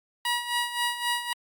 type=tone with tremolo; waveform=15% pulse; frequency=961 Hz; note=B5; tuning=48 cents flat; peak=-17 dBFS; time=0.25-1.33 s; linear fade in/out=2 ms; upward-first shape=sine; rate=3.8 Hz; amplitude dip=70%; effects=Opus 48 kbps